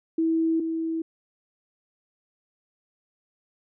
sine tone pair in turn, 325.4 / 325.4 Hz, E4 / E4, -22 / -22 cents, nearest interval unison, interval 0 cents, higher neither, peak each -20 / -25 dBFS, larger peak first, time 0.18-0.6 / 0.6-1.02 s, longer neither, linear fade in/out 5 ms, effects none

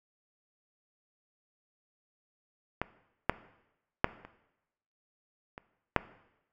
clicks, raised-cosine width 0.5 ms, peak -15 / -8 / -6 / -30 / -27 / -7 dBFS, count 6, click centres 2.816 / 3.296 / 4.044 / 4.25 / 5.579 / 5.963 s, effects noise-tail reverb RT60 0.9 s tail -17 dB re dry

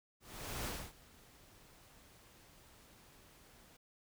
pink noise with ADSR envelope, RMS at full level -40 dBFS, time 0.2-3.77 s, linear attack 450 ms, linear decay 270 ms, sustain -22 dB, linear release 7 ms, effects none

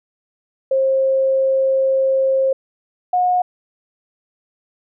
sine tone pair in turn, 533 / 724 Hz, C5 / F#5, +32 / -38 cents, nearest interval perfect fourth, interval 530 cents, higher second, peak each -13 dBFS, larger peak neither, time 0.71-2.53 / 3.13-3.42 s, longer first, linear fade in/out 5 ms, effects none

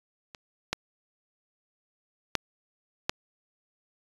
clicks, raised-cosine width 0.2 ms, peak -25 / -9 / -6 / -7 dBFS, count 4, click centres 0.348 / 0.73 / 2.353 / 3.095 s, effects resampled to 24000 Hz

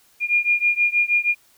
sine beating tone pair, 2417 / 2423.3 Hz, D7 / D#7, +49 / -46 cents, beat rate 6.3 Hz, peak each -19 / -20 dBFS, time 0.2-1.35 s, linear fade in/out 50 ms, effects white hiss -57 dBFS RMS until 1.57 s

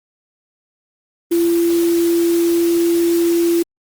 sine tone in noise, 340 Hz, F4, 46 cents flat, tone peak -12 dBFS, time 1.31-3.63 s, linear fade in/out 10 ms, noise white, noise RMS -29 dBFS, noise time 1.31-3.63 s, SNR +14 dB, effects Opus 24 kbps

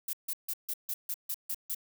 violet noise bursts, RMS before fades -34 dBFS, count 9, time 0.08-1.748 s, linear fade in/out 5 ms, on 52 ms, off 150 ms, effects none

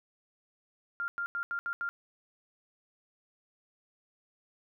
sine tone bursts at uneven times, 1396.9 Hz, F6, in tune, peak -31 dBFS, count 6, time 1-1.08 / 1.18-1.26 / 1.35-1.43 / 1.51-1.59 / 1.66-1.73 / 1.81-1.89 s, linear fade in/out 0 ms, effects none

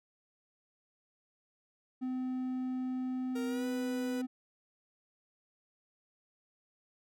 triangle tone, 255.9 Hz, C4, 38 cents flat, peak -31 dBFS, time 2.01-4.27 s, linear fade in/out 20 ms
45% pulse tone with pitch glide, 466.2 to 493.6 Hz, A#4 to B4, 0 to -1 cents, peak -39 dBFS, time 3.35-4.22 s, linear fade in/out 10 ms, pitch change +99 cents, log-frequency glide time 3.46-3.65 s
effects none

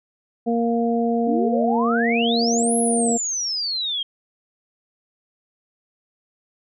harmonic tone, 233.1 Hz, A#3, in tune, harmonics 1 / 2 / 3, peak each -20 / -23 / -25 dBFS, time 0.46-3.18 s, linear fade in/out 20 ms
sine exponential two-way sweep, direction up then down, 257.5 to 11000 to 3175 Hz, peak -22 dBFS, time 1.27-4.03 s, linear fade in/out 5 ms, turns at 2.76 s
effects none

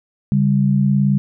sine tone pair together, 139.89 / 198.7 Hz, C#3 / G3, +16 / +24 cents, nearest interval tritone, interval 608 cents, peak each -15 dBFS, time 0.32-1.18 s, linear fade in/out 0 ms, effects none

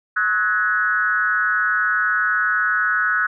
sine tone with frequency modulation, 1480 Hz, F#6, in tune, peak -16 dBFS, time 0.16-3.27 s, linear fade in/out 10 ms, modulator 196 Hz, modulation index 1, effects none

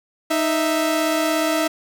sawtooth tone pair together, 311.1 / 659.2 Hz, D#4 / E5, 0 / 0 cents, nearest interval octave + minor second, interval 1300 cents, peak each -17 dBFS, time 0.3-1.68 s, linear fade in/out 10 ms, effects none

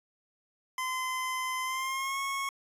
25% pulse tone with pitch glide, 1029 to 1096.5 Hz, C6 to C#6, -29 to -19 cents, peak -27 dBFS, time 0.78-2.49 s, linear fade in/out 2 ms, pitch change +110 cents, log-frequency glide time 1.63-2.19 s, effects resampled to 32000 Hz

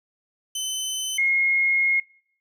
20% pulse / sine tone pair in turn, 3045 / 2153 Hz, F#7 / C7, +49 / +49 cents, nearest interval tritone, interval 600 cents, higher first, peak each -21 / -18 dBFS, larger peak second, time 0.55-1.18 / 1.18-2 s, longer second, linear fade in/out 5 ms, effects noise-tail reverb RT60 0.6 s tail -23 dB re dry

